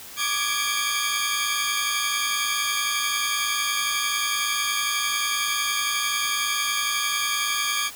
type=tone cluster; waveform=20% pulse; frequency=1152 / 1204 / 1669 / 2315 / 3227 Hz; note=D6 / D6 / G#6 / D7 / G7; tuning=-34 / +43 / +8 / -25 / +50 cents; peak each=-26 / -25 / -26 / -24 / -23 dBFS; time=0.16-7.91 s; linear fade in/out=50 ms; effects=white hiss -41 dBFS RMS until 7.95 s